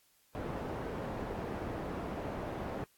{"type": "low-pass noise", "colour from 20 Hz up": "white", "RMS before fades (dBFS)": -39, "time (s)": [0.35, 2.84], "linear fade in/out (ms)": 0, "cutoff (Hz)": 610, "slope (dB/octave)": 12, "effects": ["white hiss -69 dBFS RMS until 2.97 s", "AAC 64 kbps"]}